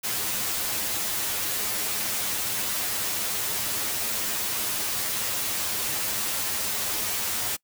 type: noise with comb filter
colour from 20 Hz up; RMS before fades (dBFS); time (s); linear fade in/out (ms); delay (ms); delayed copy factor
white; -28; 0.03-7.57; 20; 9.6; +0.8
effects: noise-tail reverb RT60 0.1 s tail -24 dB re dry